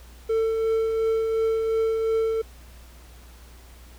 triangle tone with tremolo, 447.2 Hz, A4, 28 cents sharp, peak -17 dBFS, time 0.29-2.42 s, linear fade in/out 10 ms, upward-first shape triangle, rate 2.8 Hz, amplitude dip 35%, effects added 60 Hz sine -45 dBFS peak until 3.98 s + pink hiss -52 dBFS RMS until 3.98 s

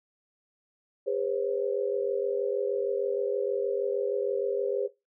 sine tone cluster, 404.1 / 494.6 / 541 Hz, G#4 / B4 / C#5, -47 / +3 / -42 cents, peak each -30 dBFS, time 1.06-4.88 s, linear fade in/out 20 ms, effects noise-tail reverb RT60 0.2 s tail -18 dB re dry

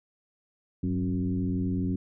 sine tone with frequency modulation, 185 Hz, F#3, in tune, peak -25 dBFS, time 0.83-1.96 s, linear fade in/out 5 ms, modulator 88.2 Hz, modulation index 1.3, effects none

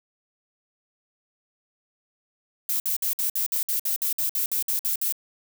violet noise bursts, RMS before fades -25 dBFS, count 15, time 2.69-5.124 s, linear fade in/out 2 ms, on 110 ms, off 56 ms, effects none

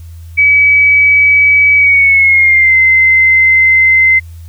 sine tone with pitch glide, 2282 to 2069 Hz, C#7 to C7, +50 to -20 cents, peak -4 dBFS, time 0.37-4.2 s, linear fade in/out 20 ms, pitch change -170 cents, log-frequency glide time 1.76-2.75 s, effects added 83 Hz sine -27 dBFS peak until 4.48 s + white hiss -48 dBFS RMS until 4.48 s

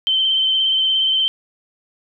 sine tone with vibrato, 3100 Hz, G7, 20 cents flat, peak -14 dBFS, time 0.07-1.28 s, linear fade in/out 0 ms, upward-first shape sine, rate 17 Hz, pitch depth 25 cents each way, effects none

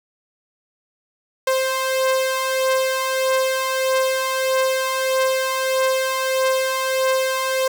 sawtooth beating tone pair, 523.3 / 524.9 Hz, C5 / C5, 0 / +5 cents, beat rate 1.6 Hz, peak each -21 / -15 dBFS, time 1.47-7.68 s, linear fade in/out 5 ms, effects none

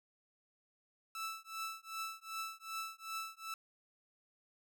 sawtooth tone with tremolo, 1318.5 Hz, E6, in tune, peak -34 dBFS, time 1.15-3.54 s, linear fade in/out 2 ms, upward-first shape triangle, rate 2.6 Hz, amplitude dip 100%, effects none

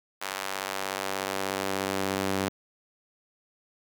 sawtooth tone with high-pass filter sweep, 96.7 Hz, G2, 23 cents flat, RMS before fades -31 dBFS, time 0.21-2.49 s, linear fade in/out 10 ms, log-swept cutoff 1000 to 220 Hz, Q 0.75, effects none

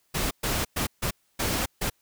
pink noise bursts at uneven times, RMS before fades -27 dBFS, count 6, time 0.14-0.31 / 0.43-0.65 / 0.76-0.87 / 1.02-1.11 / 1.39-1.66 / 1.81-1.9 s, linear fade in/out 10 ms, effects white hiss -69 dBFS RMS until 2.01 s

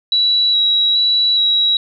sine tone with vibrato, 3900 Hz, B7, 23 cents flat, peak -11 dBFS, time 0.12-1.77 s, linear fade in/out 2 ms, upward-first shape square, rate 1.2 Hz, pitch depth 12 cents each way, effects none

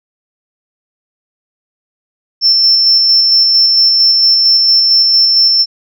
sine tone with tremolo, 5360 Hz, E8, 28 cents sharp, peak -4 dBFS, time 2.41-5.66 s, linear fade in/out 50 ms, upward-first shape square, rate 4.4 Hz, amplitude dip 25%, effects tanh soft clip ceiling 0 dBFS

